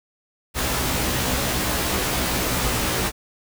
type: noise with comb filter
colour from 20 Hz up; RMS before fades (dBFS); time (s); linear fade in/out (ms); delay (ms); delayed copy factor
pink; -23; 0.54-3.12; 50; 16; +0.95
effects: none